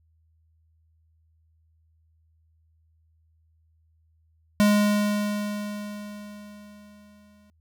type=tone with exponential decay; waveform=square; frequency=207.2 Hz; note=G#3; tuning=4 cents flat; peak=-16 dBFS; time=4.6-7.5 s; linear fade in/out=0 ms; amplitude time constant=630 ms; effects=added 80 Hz sine -61 dBFS peak until 7.6 s